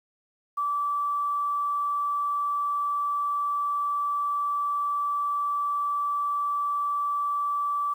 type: tone with quantisation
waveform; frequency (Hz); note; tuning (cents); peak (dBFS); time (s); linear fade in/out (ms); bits
sine; 1159; D6; -23; -24; 0.57-7.94; 10; 9
effects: none